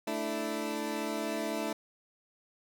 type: chord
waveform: 20% pulse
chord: A suspended fourth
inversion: none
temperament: equal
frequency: 220 / 293.7 / 329.6 Hz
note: A3 / D4 / E4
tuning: 0 / 0 / 0 cents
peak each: -32 dBFS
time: 0.07-1.73 s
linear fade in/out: 5 ms
effects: none